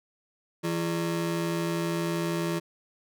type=ring-modulated tone; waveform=35% pulse; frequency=252.8 Hz; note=B3; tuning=41 cents sharp; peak=-22 dBFS; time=0.63-2.6 s; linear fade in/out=20 ms; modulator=86.3 Hz; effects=none